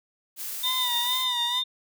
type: noise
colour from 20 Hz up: blue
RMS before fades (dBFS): -34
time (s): 0.36-1.26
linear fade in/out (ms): 50
type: tone with vibrato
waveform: sawtooth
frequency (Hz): 987.8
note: B5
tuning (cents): 0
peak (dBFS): -26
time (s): 0.63-1.63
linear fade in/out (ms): 50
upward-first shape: sine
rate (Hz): 2.2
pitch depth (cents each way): 69
type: tone with tremolo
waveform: sine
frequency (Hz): 3631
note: A#7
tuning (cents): -46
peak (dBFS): -23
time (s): 0.63-1.64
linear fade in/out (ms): 10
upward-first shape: triangle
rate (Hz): 6.6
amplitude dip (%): 40
effects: none